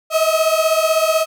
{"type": "beating tone pair", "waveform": "35% pulse", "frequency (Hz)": [630, 646], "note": ["D#5", "E5"], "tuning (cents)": [21, -35], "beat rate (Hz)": 16, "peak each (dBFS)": -15, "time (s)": [0.1, 1.26], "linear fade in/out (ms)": 50, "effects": []}